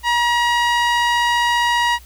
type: tone with band-pass filter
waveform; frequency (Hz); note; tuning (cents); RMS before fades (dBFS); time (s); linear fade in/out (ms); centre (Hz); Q
sawtooth; 955; A#5; +42; -17; 0.03-1.99; 50; 1900; 0.71
effects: added 61 Hz sine -41 dBFS peak until 2.05 s + white hiss -48 dBFS RMS until 2.05 s